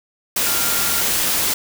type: tone in noise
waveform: sine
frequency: 1396.9 Hz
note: F6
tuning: in tune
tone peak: -29 dBFS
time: 0.46-1.02 s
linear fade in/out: 5 ms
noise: white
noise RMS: -19 dBFS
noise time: 0.36-1.54 s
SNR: -13 dB
effects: none